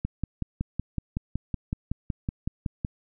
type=click train; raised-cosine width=5 ms; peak=-15 dBFS; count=16; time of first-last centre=0.05-2.849 s; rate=5.36 Hz; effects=none